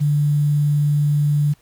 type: tone with quantisation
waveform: sine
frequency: 146.83 Hz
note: D3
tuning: in tune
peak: -14 dBFS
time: 0-1.54 s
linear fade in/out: 20 ms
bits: 7
effects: pink hiss -58 dBFS RMS until 1.61 s